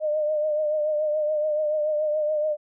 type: tone with vibrato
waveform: sine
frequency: 608 Hz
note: D#5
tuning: 40 cents flat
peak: -21 dBFS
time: 0-2.57 s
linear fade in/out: 50 ms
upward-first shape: triangle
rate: 7 Hz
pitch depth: 48 cents each way
effects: none